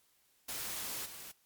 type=noise with level steps; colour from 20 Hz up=white; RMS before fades=-40 / -48 dBFS; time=0.48-1.32 s; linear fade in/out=10 ms; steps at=1.05 s; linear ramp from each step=10 ms; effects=white hiss -71 dBFS RMS until 1.45 s + MP3 96 kbps